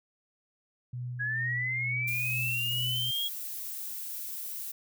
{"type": "tone with tremolo", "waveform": "sine", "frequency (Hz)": 123.47, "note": "B2", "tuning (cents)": 0, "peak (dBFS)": -33, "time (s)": [0.93, 3.11], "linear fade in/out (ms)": 5, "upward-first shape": "sine", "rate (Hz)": 2.2, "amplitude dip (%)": 35}
{"type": "linear sweep", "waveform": "sine", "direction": "up", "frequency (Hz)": [1646, 3322], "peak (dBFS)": -29, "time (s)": [1.19, 3.29], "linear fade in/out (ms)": 20}
{"type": "noise", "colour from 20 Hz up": "violet", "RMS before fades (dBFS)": -38, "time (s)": [2.07, 4.72], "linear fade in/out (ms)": 10}
{"effects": []}